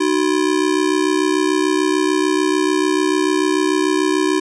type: ring-modulated tone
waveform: square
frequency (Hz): 339.8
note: F4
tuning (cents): -47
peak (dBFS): -12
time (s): 0-4.4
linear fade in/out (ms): 10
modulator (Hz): 33.4
effects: resampled to 22050 Hz